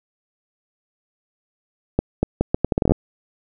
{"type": "accelerating click train", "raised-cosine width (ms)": 2, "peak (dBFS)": -3, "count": 13, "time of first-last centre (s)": [1.99, 2.92], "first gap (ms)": 240, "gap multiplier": 0.75, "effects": []}